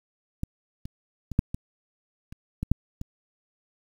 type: clicks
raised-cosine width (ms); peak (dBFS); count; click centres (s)
5; -16 / -24 / -21 / -7 / -18 / -29 / -16 / -7 / -21; 9; 0.434 / 0.855 / 1.317 / 1.391 / 1.545 / 2.325 / 2.63 / 2.716 / 3.014
effects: 8-bit